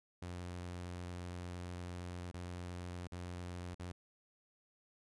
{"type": "tone with dropouts", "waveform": "sawtooth", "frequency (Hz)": 88.7, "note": "F2", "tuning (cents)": 27, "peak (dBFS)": -39, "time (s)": [0.22, 3.92], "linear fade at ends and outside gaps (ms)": 5, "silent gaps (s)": [[2.314, 2.341], [3.073, 3.12], [3.746, 3.796]], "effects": ["resampled to 24000 Hz"]}